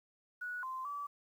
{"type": "tone with pitch steps", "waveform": "sine", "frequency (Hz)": [1467, 1040, 1152], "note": ["F#6", "C6", "D6"], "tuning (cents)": [-15, -11, -34], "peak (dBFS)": -38, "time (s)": [0.41, 1.07], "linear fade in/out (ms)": 10, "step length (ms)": 220, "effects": ["11-bit"]}